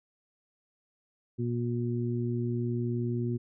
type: harmonic tone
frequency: 119.6 Hz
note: A#2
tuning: 45 cents sharp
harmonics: 1 / 2 / 3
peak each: -30 / -33 / -35 dBFS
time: 1.38-3.38 s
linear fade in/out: 20 ms
effects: none